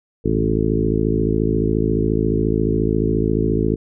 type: harmonic tone with a mistuned harmonic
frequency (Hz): 54.3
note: A1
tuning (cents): -22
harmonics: 1 / 2 / 3 / 4 / 5 / 6 / 7 / 8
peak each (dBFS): -24 / -24 / -24 / -24 / -24 / -24 / -24 / -24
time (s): 0.24-3.76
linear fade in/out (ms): 20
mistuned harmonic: 2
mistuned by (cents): +41
effects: none